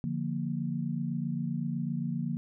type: chord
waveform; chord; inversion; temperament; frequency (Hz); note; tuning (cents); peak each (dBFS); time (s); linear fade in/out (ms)
sine; Bb major; first; equal; 146.83 / 174.61 / 233.1; D3 / F3 / Bb3; 0 / 0 / 0; -34; 0.04-2.37; 0
effects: none